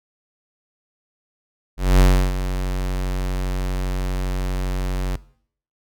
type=tone with ADSR envelope; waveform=square; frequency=46.25 Hz; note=F#1; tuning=in tune; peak=-9 dBFS; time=1.77-5.16 s; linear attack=230 ms; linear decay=320 ms; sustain=-12 dB; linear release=3 ms; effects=noise-tail reverb RT60 0.6 s tail -20 dB re dry